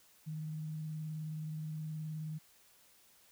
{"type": "tone with vibrato", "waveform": "sine", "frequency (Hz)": 155.56, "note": "D#3", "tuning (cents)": 0, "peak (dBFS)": -38, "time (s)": [0.26, 2.39], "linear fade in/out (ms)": 20, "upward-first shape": "square", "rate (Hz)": 19, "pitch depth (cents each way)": 18, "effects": ["white hiss -65 dBFS RMS until 3.31 s"]}